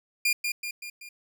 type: tone with echo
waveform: sawtooth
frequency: 2409 Hz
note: D7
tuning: 43 cents sharp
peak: -18 dBFS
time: 0.25-0.33 s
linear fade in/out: 5 ms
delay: 190 ms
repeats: 4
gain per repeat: -5 dB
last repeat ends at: 1.09 s
effects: none

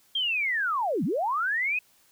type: linear two-way sweep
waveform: sine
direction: down then up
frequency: 3246 to 145.4 to 2571 Hz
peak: -24 dBFS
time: 0.15-1.79 s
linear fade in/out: 5 ms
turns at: 1.04 s
effects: white hiss -62 dBFS RMS until 2.11 s

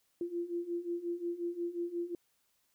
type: beating tone pair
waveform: sine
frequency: 341.8 / 347.4 Hz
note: F4 / F4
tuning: -37 / -9 cents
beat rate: 5.6 Hz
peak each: -39 / -36 dBFS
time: 0.21-2.15 s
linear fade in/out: 2 ms
effects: white hiss -75 dBFS RMS until 2.74 s

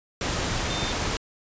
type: tone in noise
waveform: sine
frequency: 3600 Hz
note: A7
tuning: 39 cents sharp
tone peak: -33 dBFS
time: 0.7-0.92 s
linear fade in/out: 2 ms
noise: pink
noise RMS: -27 dBFS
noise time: 0.21-1.17 s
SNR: -9 dB
effects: resampled to 16000 Hz

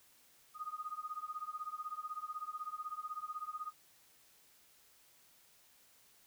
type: tone with tremolo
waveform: sine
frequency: 1239 Hz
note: D#6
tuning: 8 cents flat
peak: -36 dBFS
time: 0.54-3.73 s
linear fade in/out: 50 ms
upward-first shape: triangle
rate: 16 Hz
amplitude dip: 100%
effects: white hiss -66 dBFS RMS until 6.26 s

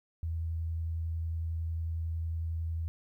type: tone with vibrato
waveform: sine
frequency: 82 Hz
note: E2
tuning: 9 cents flat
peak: -31 dBFS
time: 0.23-2.88 s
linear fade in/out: 0 ms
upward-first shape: square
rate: 11 Hz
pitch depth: 8 cents each way
effects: 12-bit

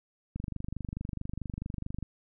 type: click train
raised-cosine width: 5 ms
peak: -23 dBFS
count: 42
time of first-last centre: 0.36-2.027 s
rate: 24.6 Hz
effects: none

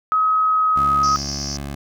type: tone with pitch glide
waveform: sine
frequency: 1272 to 1263.2 Hz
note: D#6 to D#6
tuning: +38 to +26 cents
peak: -14 dBFS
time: 0.12-1.16 s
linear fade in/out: 0 ms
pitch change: -12 cents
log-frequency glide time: 0.42-0.99 s
type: tone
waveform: 15% pulse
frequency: 70.3 Hz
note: C#2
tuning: 25 cents sharp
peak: -21 dBFS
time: 0.76-1.75 s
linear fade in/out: 5 ms
type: band-pass noise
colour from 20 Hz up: pink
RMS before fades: -29 dBFS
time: 1.03-1.57 s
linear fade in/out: 5 ms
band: 4800 to 6100 Hz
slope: 96 dB/octave
effects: none

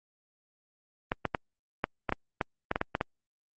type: clicks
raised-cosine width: 0.5 ms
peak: -12 dBFS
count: 12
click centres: 1.119 / 1.253 / 1.348 / 1.841 / 2.093 / 2.124 / 2.412 / 2.714 / 2.759 / 2.814 / 2.951 / 3.011 s
effects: Opus 32 kbps

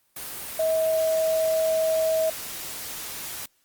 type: tone in noise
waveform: sine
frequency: 641 Hz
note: E5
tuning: 49 cents flat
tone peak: -20 dBFS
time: 0.59-2.3 s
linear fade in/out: 5 ms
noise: white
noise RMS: -35 dBFS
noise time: 0.16-3.46 s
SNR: +12 dB
effects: white hiss -67 dBFS RMS until 3.64 s + Opus 32 kbps

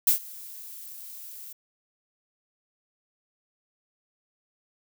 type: noise with ADSR envelope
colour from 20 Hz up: violet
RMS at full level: -18 dBFS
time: 0.07-1.53 s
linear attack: 5 ms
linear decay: 110 ms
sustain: -24 dB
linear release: 8 ms
effects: none

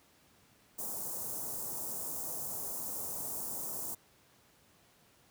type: band-stop noise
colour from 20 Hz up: white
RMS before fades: -39 dBFS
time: 0.78-3.95 s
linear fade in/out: 10 ms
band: 990 to 6900 Hz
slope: 24 dB/octave
effects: pink hiss -65 dBFS RMS until 5.3 s + high-pass 80 Hz 12 dB/octave

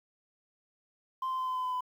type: tone with pitch steps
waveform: sine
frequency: 1043 / 1036.4 / 1029.8 / 1023.3 / 1016.8 / 1010.4 / 1004 Hz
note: C6 / C6 / C6 / C6 / C6 / B5 / B5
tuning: -6 / -17 / -28 / -39 / -50 / +39 / +28 cents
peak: -28 dBFS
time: 1.22-1.808 s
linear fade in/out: 5 ms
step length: 84 ms
effects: tanh soft clip ceiling -29 dBFS + 10-bit

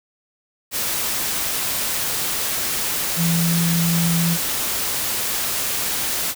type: tone in noise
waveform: sine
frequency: 168.6 Hz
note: E3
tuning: 39 cents sharp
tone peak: -17 dBFS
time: 3.16-4.38 s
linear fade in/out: 50 ms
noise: white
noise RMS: -23 dBFS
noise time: 0.71-6.35 s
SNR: +3 dB
effects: none

